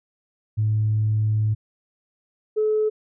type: tone pair in turn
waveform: sine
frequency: 107.7 / 429.9 Hz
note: A2 / A4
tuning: -37 / -40 cents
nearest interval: 2 octaves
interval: 2397 cents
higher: second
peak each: -17 dBFS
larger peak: neither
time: 0.57-1.55 / 2.56-2.9 s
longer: first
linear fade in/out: 20 ms
effects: tanh soft clip ceiling -13 dBFS